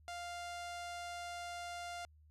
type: tone with low-pass filter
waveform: sawtooth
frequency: 698.5 Hz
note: F5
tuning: in tune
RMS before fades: -45 dBFS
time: 0.08-2.05 s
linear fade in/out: 0 ms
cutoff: 8400 Hz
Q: 0.95
effects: added 76 Hz sine -61 dBFS peak until 2.3 s